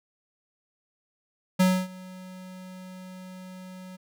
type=tone with ADSR envelope; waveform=square; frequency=185 Hz; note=F#3; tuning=in tune; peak=-17 dBFS; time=1.59-3.97 s; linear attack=14 ms; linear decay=270 ms; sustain=-24 dB; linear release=17 ms; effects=none